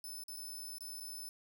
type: tone with dropouts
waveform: 10% pulse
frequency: 5270 Hz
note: E8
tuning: 1 cent flat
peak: -38 dBFS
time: 0.04-1.29 s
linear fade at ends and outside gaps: 1 ms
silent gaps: 0.237-0.282 / 0.365-0.369 / 0.783-0.807 / 1.001-1.007 s
effects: none